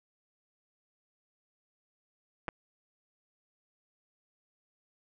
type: clicks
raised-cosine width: 0.5 ms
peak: -20 dBFS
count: 2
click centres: 2.482 / 2.488 s
effects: none